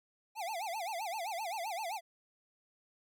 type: tone with vibrato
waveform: square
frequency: 774 Hz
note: G5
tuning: 22 cents flat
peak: -37 dBFS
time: 0.35-2.01 s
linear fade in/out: 50 ms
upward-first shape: sine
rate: 7.7 Hz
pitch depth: 260 cents each way
effects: none